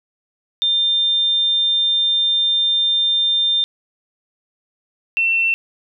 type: tone pair in turn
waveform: sine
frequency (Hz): 3600 / 2697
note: A7 / E7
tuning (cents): +39 / +39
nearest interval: perfect fourth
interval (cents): 500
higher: first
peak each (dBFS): -14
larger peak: neither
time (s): 0.62-3.64 / 5.17-5.54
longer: first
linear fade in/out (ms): 0
effects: 9-bit